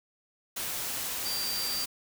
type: tone in noise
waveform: sine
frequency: 4705 Hz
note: D8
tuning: 2 cents sharp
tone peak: -32 dBFS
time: 1.25-1.85 s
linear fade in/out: 10 ms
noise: white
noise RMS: -34 dBFS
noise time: 0.56-1.86 s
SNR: -1 dB
effects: none